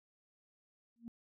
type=tone with exponential growth; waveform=sine; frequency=233.1 Hz; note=A#3; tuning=in tune; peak=-39 dBFS; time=0.96-1.08 s; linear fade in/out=0 ms; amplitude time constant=25 ms; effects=tanh soft clip ceiling -37 dBFS